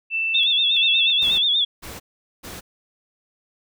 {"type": "tone with tremolo", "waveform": "sine", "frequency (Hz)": 2662, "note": "E7", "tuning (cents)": 16, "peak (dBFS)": -20, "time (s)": [0.1, 1.43], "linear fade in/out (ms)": 50, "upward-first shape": "square", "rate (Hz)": 1.5, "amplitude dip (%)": 60}
{"type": "tone with vibrato", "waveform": "sine", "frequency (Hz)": 3500, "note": "A7", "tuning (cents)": -10, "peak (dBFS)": -16, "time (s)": [0.34, 1.65], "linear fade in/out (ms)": 10, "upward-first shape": "sine", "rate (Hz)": 8.3, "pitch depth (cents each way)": 84}
{"type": "noise bursts", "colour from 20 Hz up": "pink", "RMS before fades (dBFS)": -36, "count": 3, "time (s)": [1.21, 2.61], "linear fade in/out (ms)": 20, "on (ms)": 180, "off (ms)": 430}
{"effects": []}